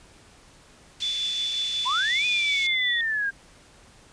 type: band-pass noise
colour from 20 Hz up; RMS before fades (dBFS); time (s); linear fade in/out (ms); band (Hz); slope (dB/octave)
white; -38; 1-2.67; 5; 2300 to 6100; 24
type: tone with tremolo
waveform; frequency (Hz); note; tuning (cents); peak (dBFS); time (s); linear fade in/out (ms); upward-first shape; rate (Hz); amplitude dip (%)
sine; 3479; A7; -20; -24; 1.02-3.01; 2; sine; 5.5; 25
type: linear two-way sweep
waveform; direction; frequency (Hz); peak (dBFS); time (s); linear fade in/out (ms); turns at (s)
sine; up then down; 932.3 to 2489 to 1590; -23; 1.85-3.31; 20; 2.26
effects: pink hiss -53 dBFS RMS until 4.12 s + resampled to 22050 Hz